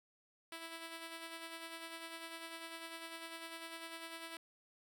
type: tone with tremolo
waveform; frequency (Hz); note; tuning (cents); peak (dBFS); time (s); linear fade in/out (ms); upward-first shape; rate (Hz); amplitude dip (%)
5% pulse; 329.6; E4; 0; -33; 0.52-4.37; 2; sine; 10; 45
effects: none

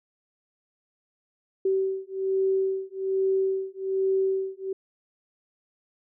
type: beating tone pair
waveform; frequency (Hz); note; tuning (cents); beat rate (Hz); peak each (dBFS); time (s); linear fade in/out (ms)
sine; 383.1 / 384.3; G4 / G4; -40 / -34; 1.2; -26; 1.65-4.73; 5
effects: none

